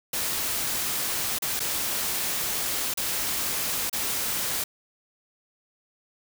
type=noise with dropouts; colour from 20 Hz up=white; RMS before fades=-28 dBFS; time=0.13-4.64 s; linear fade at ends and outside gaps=5 ms; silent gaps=1.387-1.421 / 1.595-1.602 / 2.94-2.973 / 3.897-3.928 s; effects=none